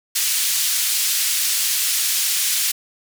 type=band-pass noise; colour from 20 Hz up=white; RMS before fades=-20 dBFS; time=0.15-2.72 s; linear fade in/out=10 ms; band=2600 to 13000 Hz; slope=12 dB/octave; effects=none